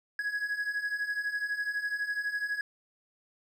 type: beating tone pair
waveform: triangle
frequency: 1661.2 / 1673.2 Hz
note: G#6 / G#6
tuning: 0 / +12 cents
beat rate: 12 Hz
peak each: -34 / -30 dBFS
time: 0.19-2.61 s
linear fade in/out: 2 ms
effects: 11-bit